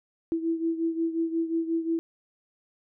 sine beating tone pair, 328.2 / 333.8 Hz, E4 / E4, -8 / +22 cents, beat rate 5.6 Hz, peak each -26 / -31 dBFS, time 0.32-1.99 s, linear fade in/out 0 ms, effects none

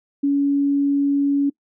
sine tone, 281.8 Hz, C#4, 29 cents sharp, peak -15 dBFS, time 0.23-1.5 s, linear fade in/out 10 ms, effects noise-tail reverb RT60 0.1 s tail -23 dB re dry

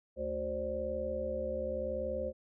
harmonic tone with a mistuned harmonic, 73.42 Hz, D2, in tune, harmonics 1 / 3 / 5 / 7 / 8, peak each -43 / -44 / -44 / -35 / -40 dBFS, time 0.16-2.33 s, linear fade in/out 50 ms, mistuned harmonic 7, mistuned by +42 cents, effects none

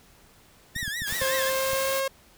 sawtooth tone with vibrato, 1778 Hz, A6, 18 cents sharp, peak -26 dBFS, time 0.75-1.5 s, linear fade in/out 10 ms, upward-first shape triangle, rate 5.4 Hz, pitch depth 180 cents each way
clicks, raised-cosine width 5 ms, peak -25 dBFS, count 7, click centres 0.763 / 0.829 / 0.879 / 1.02 / 1.125 / 1.22 / 1.733 s
white noise, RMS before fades -33 dBFS, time 1.06-2.01 s, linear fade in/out 20 ms
sawtooth tone with pitch glide, 529 to 539.5 Hz, C5 to C#5, +19 to -47 cents, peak -21 dBFS, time 1.21-2.08 s, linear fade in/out 5 ms, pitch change +34 cents, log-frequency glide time 1.5-1.95 s
effects pink hiss -56 dBFS RMS until 2.37 s

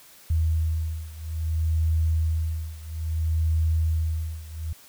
sine beating tone pair, 79.9 / 80.5 Hz, D#2 / E2, +47 / -41 cents, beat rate 0.6 Hz, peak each -24 / -26 dBFS, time 0.3-4.73 s, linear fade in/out 5 ms, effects white hiss -51 dBFS RMS until 4.88 s

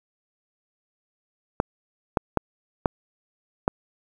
clicks, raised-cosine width 1 ms, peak -5 dBFS, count 5, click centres 1.601 / 2.172 / 2.373 / 2.858 / 3.679 s, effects 7-bit

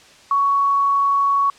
sine tone, 1117 Hz, C#6, 13 cents sharp, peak -14 dBFS, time 0.31-1.5 s, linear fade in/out 2 ms, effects white hiss -47 dBFS RMS until 1.58 s + low-pass 6000 Hz 12 dB/octave

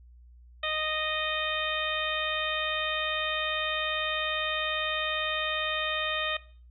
harmonic tone with a mistuned harmonic, 620 Hz, D#5, 6 cents flat, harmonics 1 / 2 / 3 / 4 / 5 / 6, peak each -35 / -35 / -35 / -35 / -35 / -35 dBFS, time 0.63-6.37 s, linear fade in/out 5 ms, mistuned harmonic 6, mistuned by -27 cents, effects noise-tail reverb RT60 0.4 s tail -17 dB re dry + added 60 Hz sine -50 dBFS peak until 6.7 s

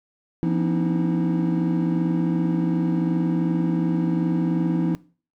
triangle tone cluster, 170.5 / 245.5 / 266.3 / 298.4 / 321.1 Hz, F3 / B3 / C4 / D4 / E4, -41 / -10 / +31 / +28 / -45 cents, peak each -20 / -27 / -28 / -27 / -23 dBFS, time 0.43-4.95 s, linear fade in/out 0 ms, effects noise-tail reverb RT60 0.4 s tail -21 dB re dry + tanh soft clip ceiling -7 dBFS

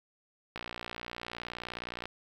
click train, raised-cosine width 0.3 ms, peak -22 dBFS, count 90, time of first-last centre 0.56-2.056 s, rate 59.5 Hz, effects 9-bit

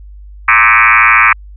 sine tone with frequency modulation, 1754 Hz, A6, 6 cents flat, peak -4 dBFS, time 0.48-1.33 s, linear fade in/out 5 ms, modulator 113 Hz, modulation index 6.1, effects added 50 Hz sine -30 dBFS peak until 1.56 s

